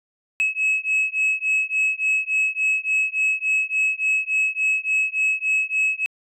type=beating tone pair; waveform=sine; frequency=2572 / 2575.5 Hz; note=E7 / E7; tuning=-43 / -41 cents; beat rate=3.5 Hz; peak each=-20 dBFS; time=0.4-6.06 s; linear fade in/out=0 ms; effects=tanh soft clip ceiling -15 dBFS